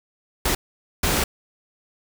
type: noise bursts at uneven times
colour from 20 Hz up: pink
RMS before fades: -21 dBFS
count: 2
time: 0.45-0.55 / 1.03-1.24 s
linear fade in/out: 5 ms
effects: none